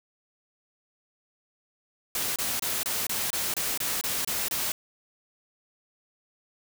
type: noise bursts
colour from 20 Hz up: white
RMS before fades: -29 dBFS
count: 11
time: 2.15-4.72 s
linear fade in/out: 2 ms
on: 210 ms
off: 26 ms
effects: none